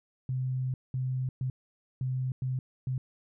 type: tone bursts at uneven times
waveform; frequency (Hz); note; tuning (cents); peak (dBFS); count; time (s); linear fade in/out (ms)
sine; 129.1; C3; -23; -28; 6; 0.29-0.74 / 0.94-1.29 / 1.41-1.5 / 2.01-2.32 / 2.42-2.59 / 2.87-2.98; 2
effects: none